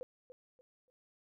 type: tone with echo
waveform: sine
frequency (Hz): 505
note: B4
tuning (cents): +39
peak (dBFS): -39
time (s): 0.01-0.03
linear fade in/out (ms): 0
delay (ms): 290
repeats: 3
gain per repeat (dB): -11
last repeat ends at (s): 0.9
effects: none